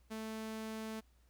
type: tone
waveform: sawtooth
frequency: 220 Hz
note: A3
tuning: in tune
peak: -37 dBFS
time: 0.1-1.01 s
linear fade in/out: 20 ms
effects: added 60 Hz sine -65 dBFS peak until 1.29 s + pink hiss -75 dBFS RMS until 1.29 s